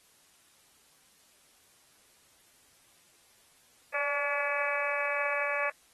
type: harmonic tone with a mistuned harmonic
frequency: 285.4 Hz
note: D4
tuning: 49 cents flat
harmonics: 2 / 3 / 4 / 5 / 6 / 7 / 8 / 9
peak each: -34 / -42 / -36 / -41 / -35 / -41 / -35 / -39 dBFS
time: 3.94-5.7 s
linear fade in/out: 5 ms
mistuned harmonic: 2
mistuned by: +25 cents
effects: white hiss -63 dBFS RMS until 5.93 s + AAC 32 kbps